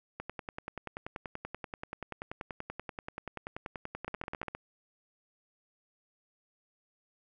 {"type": "two click trains", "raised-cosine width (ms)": 0.5, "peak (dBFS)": [-23, -22], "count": [45, 8], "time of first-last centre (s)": [[0.2, 4.431], [4.08, 4.55]], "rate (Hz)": [10.4, 14.9], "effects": []}